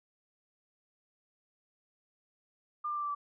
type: tone with pitch steps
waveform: sine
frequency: 1200 / 1189.6 / 1179.4 / 1169.2 / 1159.1 Hz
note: D6 / D6 / D6 / D6 / D6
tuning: +37 / +22 / +7 / -8 / -23 cents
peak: -32 dBFS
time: 2.84-3.15 s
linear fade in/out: 10 ms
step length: 62 ms
effects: none